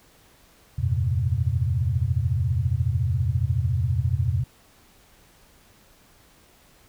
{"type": "tone cluster", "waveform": "sine", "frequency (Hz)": [82.3, 95.1, 115.3, 129.6], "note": ["E2", "F#2", "A#2", "C3"], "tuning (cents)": [-2, 48, -19, -16], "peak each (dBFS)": -26, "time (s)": [0.78, 4.44], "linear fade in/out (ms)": 10, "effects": ["pink hiss -56 dBFS RMS until 6.88 s"]}